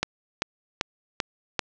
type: click train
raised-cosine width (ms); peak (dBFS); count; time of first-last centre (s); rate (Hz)
0.2; -6; 5; 0.03-1.593; 2.56
effects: low-pass 7000 Hz 12 dB/octave